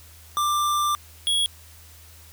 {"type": "tone pair in turn", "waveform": "square", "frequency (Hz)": [1184, 3330], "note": ["D6", "G#7"], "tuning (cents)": [14, 4], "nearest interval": "octave + tritone", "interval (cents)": 1790, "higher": "second", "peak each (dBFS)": [-21, -20], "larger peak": "second", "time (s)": [[0.37, 0.95], [1.27, 1.46]], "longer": "first", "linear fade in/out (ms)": 0, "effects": ["added 80 Hz sine -48 dBFS peak until 2.32 s", "white hiss -50 dBFS RMS until 2.32 s"]}